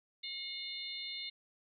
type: harmonic tone with a mistuned harmonic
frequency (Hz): 722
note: F#5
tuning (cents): -43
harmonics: 3 / 4 / 5 / 6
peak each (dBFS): -47 / -50 / -43 / -44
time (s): 0.23-1.3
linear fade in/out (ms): 10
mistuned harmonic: 6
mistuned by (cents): -68
effects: none